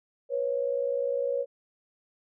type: tone pair together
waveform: sine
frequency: 489.1 / 549 Hz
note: B4 / C#5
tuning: -17 / -17 cents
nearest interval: major second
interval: 200 cents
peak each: -29 / -28 dBFS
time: 0.29-1.46 s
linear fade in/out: 50 ms
effects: none